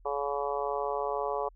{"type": "harmonic tone", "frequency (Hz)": 142, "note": "C#3", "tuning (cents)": 42, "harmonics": [3, 4, 5, 6, 7, 8], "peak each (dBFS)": [-34, -35, -36, -37, -37, -38], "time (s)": [0.05, 1.49], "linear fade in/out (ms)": 10, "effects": ["added 41 Hz sine -53 dBFS peak until 1.55 s"]}